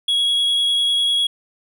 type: tone with vibrato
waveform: triangle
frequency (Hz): 3328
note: G#7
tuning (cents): +3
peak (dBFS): -14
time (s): 0.08-1.27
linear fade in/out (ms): 5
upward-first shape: sine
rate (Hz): 10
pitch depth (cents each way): 10
effects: none